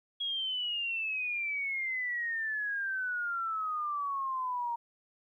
sine exponential sweep, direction down, 3322 to 932.3 Hz, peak -31 dBFS, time 0.2-4.76 s, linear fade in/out 10 ms, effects 12-bit

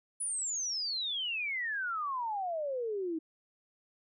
sine exponential sweep, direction down, 10080 to 311.1 Hz, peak -32 dBFS, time 0.2-3.19 s, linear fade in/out 10 ms, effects none

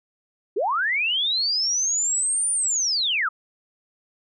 sine linear two-way sweep, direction up then down, 339.2 to 9397 to 1163 Hz, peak -20 dBFS, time 0.56-3.29 s, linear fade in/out 10 ms, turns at 2.51 s, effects none

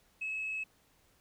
sine tone with frequency modulation, 2583 Hz, E7, 36 cents flat, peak -33 dBFS, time 0.21-0.64 s, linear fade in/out 10 ms, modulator 26.3 Hz, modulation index 0.53, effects tanh soft clip ceiling -30 dBFS + pink hiss -68 dBFS RMS until 1.2 s

